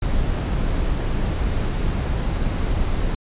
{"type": "noise", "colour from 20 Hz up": "brown", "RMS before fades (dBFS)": -21, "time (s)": [0.02, 3.15], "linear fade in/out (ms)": 5, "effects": ["resampled to 8000 Hz"]}